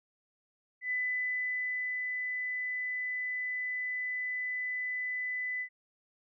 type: tone with ADSR envelope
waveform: sine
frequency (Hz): 2000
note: B6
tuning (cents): +21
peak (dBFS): -29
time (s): 0.81-5.69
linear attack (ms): 99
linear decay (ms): 1100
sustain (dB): -3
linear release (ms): 79
effects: none